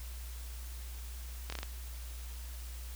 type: slowing click train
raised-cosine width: 0.2 ms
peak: -21 dBFS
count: 5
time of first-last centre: 1.5-1.631 s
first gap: 24 ms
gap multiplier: 1.21
effects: added 60 Hz sine -41 dBFS peak until 2.95 s + white hiss -52 dBFS RMS until 2.95 s